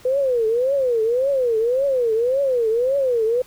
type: tone with vibrato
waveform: sine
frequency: 496 Hz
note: B4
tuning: 7 cents sharp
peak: -16 dBFS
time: 0.05-3.42 s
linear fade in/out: 5 ms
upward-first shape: triangle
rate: 1.8 Hz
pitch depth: 240 cents each way
effects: pink hiss -48 dBFS RMS until 3.46 s